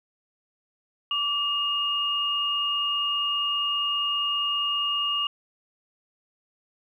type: tone pair together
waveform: sine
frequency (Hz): 1160 / 2845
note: D6 / F7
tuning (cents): -22 / +31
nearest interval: octave + major third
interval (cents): 1553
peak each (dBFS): -30 / -24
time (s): 1.11-5.27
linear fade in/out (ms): 2
effects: 10-bit